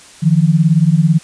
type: beating tone pair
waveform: sine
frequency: 153 / 171 Hz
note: D#3 / F3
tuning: -29 / -36 cents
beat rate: 18 Hz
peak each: -11 dBFS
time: 0.22-1.19 s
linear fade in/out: 20 ms
effects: white hiss -40 dBFS RMS until 1.23 s + resampled to 22050 Hz